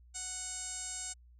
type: tone with low-pass filter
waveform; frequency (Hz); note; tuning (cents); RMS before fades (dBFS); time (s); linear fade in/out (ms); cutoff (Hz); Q
5% pulse; 740; F#5; 0; -41; 0.14-1.14; 20; 7700; 8
effects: added 60 Hz sine -56 dBFS peak until 1.39 s